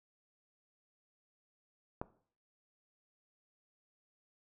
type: click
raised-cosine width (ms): 1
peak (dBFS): -23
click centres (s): 2.015
effects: noise-tail reverb RT60 0.5 s tail -17 dB re dry